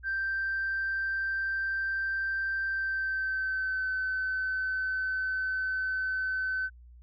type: tone with pitch glide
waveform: sine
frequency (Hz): 1568 to 1523.4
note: G6 to G6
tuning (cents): 0 to -50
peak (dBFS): -27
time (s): 0.03-6.7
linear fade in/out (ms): 50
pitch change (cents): -50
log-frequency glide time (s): 2.69-3.88
effects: tanh soft clip ceiling -24 dBFS + added 60 Hz sine -49 dBFS peak until 7.02 s